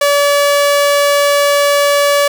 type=tone; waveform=sawtooth; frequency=573 Hz; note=D5; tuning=43 cents flat; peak=-5 dBFS; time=0.01-2.28 s; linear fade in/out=5 ms; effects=none